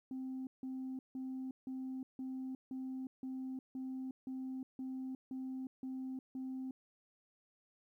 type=tone bursts; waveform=sine; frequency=261 Hz; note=C4; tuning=4 cents flat; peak=-38 dBFS; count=13; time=0.11-6.71 s; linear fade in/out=2 ms; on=360 ms; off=160 ms; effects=tanh soft clip ceiling -37 dBFS + 13-bit